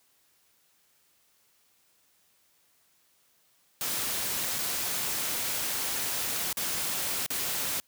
white noise with dropouts, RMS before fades -31 dBFS, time 3.81-7.8 s, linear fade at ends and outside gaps 0 ms, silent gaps 4.584-4.588 / 6.528-6.571 / 7.263-7.304 s, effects white hiss -67 dBFS RMS until 7.87 s + high-pass 60 Hz 12 dB/octave

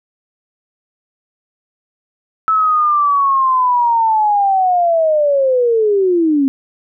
sine linear sweep, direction down, 1309 to 263.9 Hz, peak -10 dBFS, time 2.48-6.48 s, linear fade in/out 0 ms, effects none

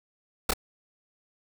pink noise with echo, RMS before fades -22 dBFS, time 0.49-0.51 s, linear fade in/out 5 ms, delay 26 ms, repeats 1, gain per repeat -3 dB, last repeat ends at 0.536 s, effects none

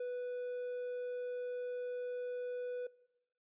triangle tone, 493.9 Hz, B4, in tune, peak -35 dBFS, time 0-2.87 s, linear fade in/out 5 ms, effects noise-tail reverb RT60 0.9 s tail -21 dB re dry + resampled to 8000 Hz

